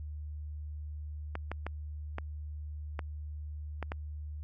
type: clicks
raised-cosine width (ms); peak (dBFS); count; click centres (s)
0.5; -21; 7; 1.354 / 1.516 / 1.666 / 2.184 / 2.992 / 3.827 / 3.919
effects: added 75 Hz sine -38 dBFS peak until 4.43 s